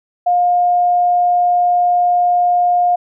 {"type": "tone", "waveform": "sine", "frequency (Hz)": 710, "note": "F5", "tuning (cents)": 28, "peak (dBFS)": -10, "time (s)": [0.26, 2.96], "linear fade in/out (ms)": 10, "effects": []}